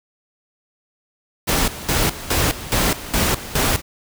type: noise with tremolo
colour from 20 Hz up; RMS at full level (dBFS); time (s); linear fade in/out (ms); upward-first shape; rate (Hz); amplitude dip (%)
pink; -18; 1.47-3.82; 20; square; 2.4; 80
effects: none